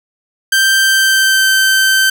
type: tone with pitch glide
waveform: sawtooth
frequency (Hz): 1568 to 1550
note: G6 to G6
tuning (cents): 0 to -20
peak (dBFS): -5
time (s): 0.52-2.1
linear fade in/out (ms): 5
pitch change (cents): -20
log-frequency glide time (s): 0.79-1.47
effects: none